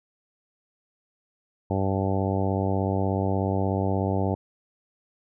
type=harmonic tone; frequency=96.6 Hz; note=G2; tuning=25 cents flat; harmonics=1 / 2 / 3 / 4 / 5 / 6 / 7 / 8 / 9; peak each=-26 / -29 / -31 / -32 / -33 / -34 / -34 / -35 / -36 dBFS; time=1.7-4.35 s; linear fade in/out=5 ms; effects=none